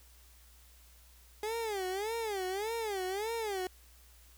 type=tone with vibrato; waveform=30% pulse; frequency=412.8 Hz; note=G#4; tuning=10 cents flat; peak=-31 dBFS; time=1.43-3.67 s; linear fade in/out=2 ms; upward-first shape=sine; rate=1.7 Hz; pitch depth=200 cents each way; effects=added 60 Hz sine -58 dBFS peak until 4.37 s + white hiss -62 dBFS RMS until 4.37 s